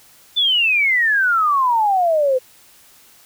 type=exponential sweep; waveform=sine; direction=down; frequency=3552 to 500 Hz; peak=-13 dBFS; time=0.36-2.39 s; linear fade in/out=20 ms; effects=white hiss -49 dBFS RMS until 3.25 s